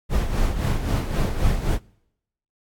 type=noise with tremolo; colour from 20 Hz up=brown; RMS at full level=-19 dBFS; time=0.09-1.79 s; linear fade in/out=50 ms; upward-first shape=sine; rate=3.8 Hz; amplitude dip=60%; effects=noise-tail reverb RT60 0.8 s tail -25 dB re dry + AAC 64 kbps